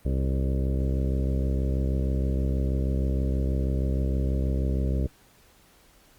harmonic tone with a mistuned harmonic, 66.3 Hz, C2, 23 cents sharp, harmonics 1 / 2 / 3 / 4 / 5 / 6 / 7 / 8 / 9, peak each -24 / -30 / -34 / -36 / -38 / -40 / -41 / -42 / -43 dBFS, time 0.05-5.07 s, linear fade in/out 5 ms, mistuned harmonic 7, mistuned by -31 cents, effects pink hiss -58 dBFS RMS until 6.18 s + Opus 32 kbps

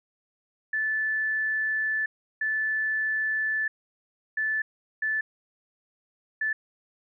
sine tone bursts at uneven times, 1747 Hz, A6, 13 cents flat, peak -24 dBFS, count 5, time 0.73-2.06 / 2.41-3.68 / 4.37-4.62 / 5.02-5.21 / 6.41-6.53 s, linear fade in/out 5 ms, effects none

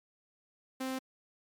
sawtooth tone, 261.6 Hz, C4, in tune, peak -30 dBFS, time 0.8-0.99 s, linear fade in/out 10 ms, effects MP3 96 kbps

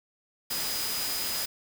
sine tone in noise, 4970 Hz, D#8, 3 cents flat, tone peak -34 dBFS, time 0.5-1.46 s, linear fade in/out 10 ms, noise white, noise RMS -32 dBFS, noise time 0.5-1.46 s, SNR -5 dB, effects none

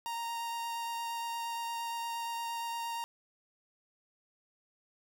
45% pulse tone with vibrato, 930 Hz, A#5, 4 cents flat, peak -35 dBFS, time 0.06-3.04 s, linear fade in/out 0 ms, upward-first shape triangle, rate 8.6 Hz, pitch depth 11 cents each way, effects none

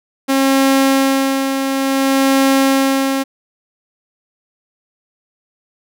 sawtooth tone with tremolo, 270 Hz, C#4, 45 cents flat, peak -6 dBFS, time 0.28-3.24 s, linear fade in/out 20 ms, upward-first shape sine, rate 0.57 Hz, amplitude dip 50%, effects none

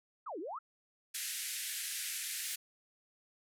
sine exponential two-way sweep, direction down then up, 1396.9 to 293.7 to 1396.9 Hz, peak -39 dBFS, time 0.26-0.59 s, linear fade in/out 10 ms, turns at 0.39 s
white band-pass noise, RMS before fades -40 dBFS, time 1.14-2.56 s, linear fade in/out 10 ms, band 1600 to 13000 Hz, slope 48 dB/octave
blue noise with exponential growth, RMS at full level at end -45 dBFS, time 2.18-2.55 s, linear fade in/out 2 ms, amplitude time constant 79 ms
effects none

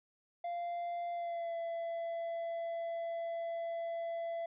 triangle tone with pitch glide, 693 to 671.7 Hz, F5 to E5, -14 to +32 cents, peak -34 dBFS, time 0.44-4.46 s, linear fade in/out 5 ms, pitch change -54 cents, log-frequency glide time 1.13-1.55 s, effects resampled to 8000 Hz

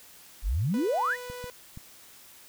sine exponential sweep, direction up, 37.7 to 2093 Hz, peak -24 dBFS, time 0.42-1.17 s, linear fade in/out 50 ms
sawtooth tone, 493.9 Hz, B4, in tune, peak -34 dBFS, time 0.74-1.5 s, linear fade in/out 0 ms
clicks, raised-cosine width 5 ms, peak -29 dBFS, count 3, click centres 1.3 / 1.442 / 1.774 s
effects white hiss -52 dBFS RMS until 2.48 s

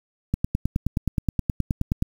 click train, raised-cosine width 5 ms, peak -9 dBFS, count 17, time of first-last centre 0.34-2.024 s, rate 9.5 Hz, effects 7-bit

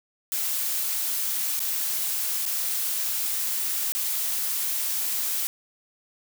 blue noise with dropouts, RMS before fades -27 dBFS, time 0.32-5.47 s, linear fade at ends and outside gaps 0 ms, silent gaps 1.593-1.603 / 2.454-2.462 / 3.921-3.95 s, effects none

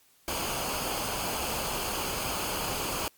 pink noise with comb filter, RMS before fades -32 dBFS, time 0.28-3.08 s, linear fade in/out 0 ms, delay 0.53 ms, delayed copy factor -0.55, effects white hiss -63 dBFS RMS until 3.17 s + Opus 48 kbps

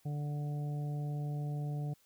harmonic tone, 146.83 Hz, D3, in tune, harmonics 1 / 2 / 3 / 4 / 5, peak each -34 / -49 / -51 / -54 / -51 dBFS, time 0.05-1.94 s, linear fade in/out 10 ms, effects white hiss -69 dBFS RMS until 2.05 s

